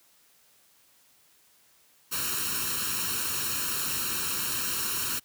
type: noise with comb filter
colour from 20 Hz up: white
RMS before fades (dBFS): -30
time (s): 2.11-5.2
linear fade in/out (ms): 20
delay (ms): 0.72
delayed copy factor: +0.75
effects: white hiss -62 dBFS RMS until 5.24 s + high-pass 60 Hz 12 dB/octave